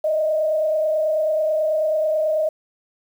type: tone with frequency modulation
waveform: sine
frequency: 622.3 Hz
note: D#5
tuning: in tune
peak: -17 dBFS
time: 0.04-2.49 s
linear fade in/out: 5 ms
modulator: 29.2 Hz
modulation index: 0.65
effects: 8-bit